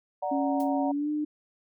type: chord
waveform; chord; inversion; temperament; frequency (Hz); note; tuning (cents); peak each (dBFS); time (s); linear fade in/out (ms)
sine; D augmented; none; equal; 587.3 / 740 / 932.3; D5 / F#5 / A#5; 0 / 0 / 0; -32 / -30 / -35; 0.22-0.92; 10
type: tone with pitch glide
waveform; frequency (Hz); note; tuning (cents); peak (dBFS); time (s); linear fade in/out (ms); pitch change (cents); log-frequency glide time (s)
sine; 277.2 to 300.5; C#4 to D4; 0 to +40; -26; 0.31-1.25; 10; +140; 0.86-1.1
type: noise with exponential decay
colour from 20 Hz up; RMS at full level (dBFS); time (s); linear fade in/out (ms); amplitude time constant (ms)
blue; -42; 0.6-0.72; 1; 24
effects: none